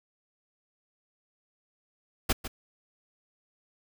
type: noise with echo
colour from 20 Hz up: pink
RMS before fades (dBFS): -24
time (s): 2.29-2.33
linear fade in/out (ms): 10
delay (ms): 150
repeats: 1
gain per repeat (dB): -12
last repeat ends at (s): 2.48
effects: none